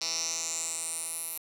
10% pulse tone with band-pass filter sweep, 164.2 Hz, E3, 6 cents flat, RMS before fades -34 dBFS, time 0.01-1.38 s, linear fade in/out 5 ms, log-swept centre 5100 to 12000 Hz, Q 5.4, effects none

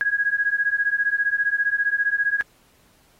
sine beating tone pair, 1644 / 1659 Hz, G#6 / G#6, -18 / -2 cents, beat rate 15 Hz, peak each -22 dBFS, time 0.01-2.41 s, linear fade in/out 0 ms, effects pink hiss -59 dBFS RMS until 3.19 s + AAC 48 kbps

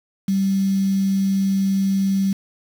sine tone with quantisation, 194.3 Hz, G3, 15 cents flat, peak -16 dBFS, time 0.28-2.33 s, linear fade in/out 5 ms, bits 6, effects none

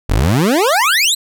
25% pulse exponential sweep, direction up, 39.62 to 4186 Hz, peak -7 dBFS, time 0.09-1.15 s, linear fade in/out 10 ms, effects none

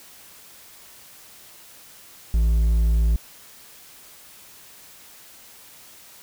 triangle tone with hard clipping, 56.1 Hz, A1, 34 cents sharp, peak -17 dBFS, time 2.34-3.16 s, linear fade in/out 0 ms, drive 7 dB, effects white hiss -47 dBFS RMS until 6.22 s

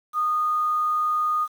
sine tone with quantisation, 1231 Hz, D#6, 19 cents flat, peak -20 dBFS, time 0.13-1.48 s, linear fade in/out 50 ms, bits 8, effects none

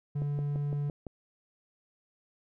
triangle tone, 144.5 Hz, D3, 28 cents flat, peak -27 dBFS, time 0.15-0.9 s, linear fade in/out 10 ms
click train, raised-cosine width 2 ms, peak -26 dBFS, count 6, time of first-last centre 0.22-1.067 s, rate 5.9 Hz
effects none

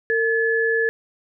sine tone pair together, 455 / 1718 Hz, A#4 / A6, -42 / -42 cents, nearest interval octave + major seventh, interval 2300 cents, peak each -20 dBFS, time 0.1-0.89 s, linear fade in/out 0 ms, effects none

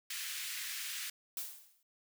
pink high-pass noise, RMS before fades -41 dBFS, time 0.1-1.1 s, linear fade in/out 5 ms, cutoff 1800 Hz, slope 24 dB/octave
blue noise with exponential decay, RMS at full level -37 dBFS, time 1.37-1.83 s, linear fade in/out 2 ms, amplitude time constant 100 ms
effects none

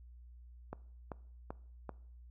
click train, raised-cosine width 1 ms, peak -27 dBFS, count 4, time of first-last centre 0.73-1.893 s, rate 2.58 Hz, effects noise-tail reverb RT60 0.6 s tail -21 dB re dry + added 60 Hz sine -52 dBFS peak until 2.3 s

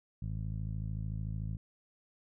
15% pulse tone with low-pass filter, 53.5 Hz, A1, 48 cents flat, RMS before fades -37 dBFS, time 0.22-1.57 s, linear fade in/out 5 ms, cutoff 140 Hz, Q 1.5, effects none

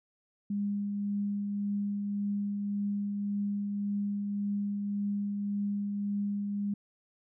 sine tone with tremolo, 203 Hz, G#3, 39 cents flat, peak -28 dBFS, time 0.5-6.74 s, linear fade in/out 5 ms, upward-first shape triangle, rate 1.8 Hz, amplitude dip 30%, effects none

